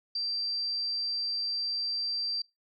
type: tone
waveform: sine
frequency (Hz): 4699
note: D8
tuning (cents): 0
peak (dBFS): -29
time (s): 0.15-2.42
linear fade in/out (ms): 5
effects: noise-tail reverb RT60 0.2 s tail -22 dB re dry